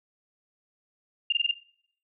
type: tone bursts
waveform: sine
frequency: 2804 Hz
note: F7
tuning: 6 cents sharp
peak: -20 dBFS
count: 5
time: 1.3-1.513 s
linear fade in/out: 5 ms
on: 25 ms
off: 22 ms
effects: noise-tail reverb RT60 0.6 s tail -20 dB re dry